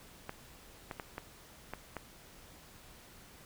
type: clicks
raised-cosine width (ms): 0.5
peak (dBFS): -24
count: 6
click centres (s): 0.294 / 0.912 / 0.998 / 1.181 / 1.736 / 1.967
effects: pink hiss -56 dBFS RMS until 3.45 s